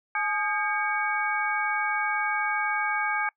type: tone cluster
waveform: sine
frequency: 846 / 1233 / 1608 / 2242 Hz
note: G#5 / D#6 / G6 / C#7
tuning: +32 / -16 / +44 / +19 cents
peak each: -30 / -31 / -29 / -30 dBFS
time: 0.15-3.29 s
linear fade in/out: 2 ms
effects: noise-tail reverb RT60 0.1 s tail -24 dB re dry